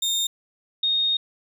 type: tone pair in turn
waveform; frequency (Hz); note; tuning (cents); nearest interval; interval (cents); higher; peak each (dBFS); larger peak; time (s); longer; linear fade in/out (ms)
30% pulse / sine; 3657 / 3708; A#7 / A#7; -34 / -10; unison; 24; second; -19; neither; 0.02-0.27 / 0.83-1.17; second; 5
effects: none